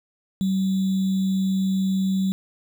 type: tone with sample-and-hold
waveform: sine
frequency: 191 Hz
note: G3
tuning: 45 cents flat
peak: -19 dBFS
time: 0.41-2.32 s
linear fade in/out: 0 ms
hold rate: 3675 Hz
effects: none